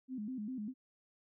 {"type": "tone with vibrato", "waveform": "sine", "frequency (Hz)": 233.1, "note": "A#3", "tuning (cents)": 0, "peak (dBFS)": -38, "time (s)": [0.08, 0.74], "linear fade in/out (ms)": 50, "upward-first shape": "square", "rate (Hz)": 5, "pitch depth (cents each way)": 180, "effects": []}